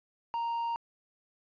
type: tone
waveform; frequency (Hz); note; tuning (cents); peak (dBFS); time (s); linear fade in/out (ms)
triangle; 931; A#5; -2; -28; 0.34-0.76; 0
effects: resampled to 11025 Hz + 11-bit